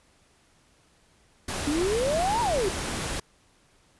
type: noise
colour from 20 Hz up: pink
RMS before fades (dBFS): -31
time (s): 1.48-3.2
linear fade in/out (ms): 5
type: exponential two-way sweep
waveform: sine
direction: up then down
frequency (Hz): 277.2 to 977 to 356.4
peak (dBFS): -23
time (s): 1.67-2.69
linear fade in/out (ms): 5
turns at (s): 2.41
effects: pink hiss -62 dBFS RMS until 3.99 s + resampled to 24000 Hz